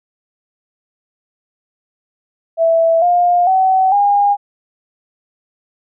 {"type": "tone with pitch steps", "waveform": "sine", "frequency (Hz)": [659.3, 706.6, 757.3, 811.7], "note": ["E5", "F5", "F#5", "G#5"], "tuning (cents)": [0, 20, 40, -40], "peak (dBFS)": -9, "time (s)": [2.57, 4.37], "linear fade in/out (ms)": 50, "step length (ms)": 450, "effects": []}